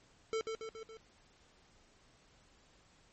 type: tone with echo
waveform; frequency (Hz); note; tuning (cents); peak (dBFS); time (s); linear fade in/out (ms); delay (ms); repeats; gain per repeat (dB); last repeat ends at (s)
square; 445; A4; +20; -34; 0.33-0.41; 0; 140; 4; -4; 0.97
effects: pink hiss -66 dBFS RMS until 3.12 s + MP3 32 kbps